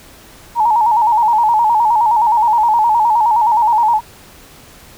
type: tone with vibrato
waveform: sine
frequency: 900 Hz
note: A5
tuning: 39 cents sharp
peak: -9 dBFS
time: 0.55-4.01 s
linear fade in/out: 50 ms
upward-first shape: square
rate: 9.6 Hz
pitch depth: 81 cents each way
effects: pink hiss -41 dBFS RMS until 4.97 s